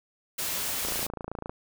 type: noise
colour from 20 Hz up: white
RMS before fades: -31 dBFS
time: 0.38-1.07 s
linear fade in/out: 10 ms
type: click train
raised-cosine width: 1 ms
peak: -21 dBFS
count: 19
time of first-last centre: 0.85-1.495 s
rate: 27.9 Hz
effects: none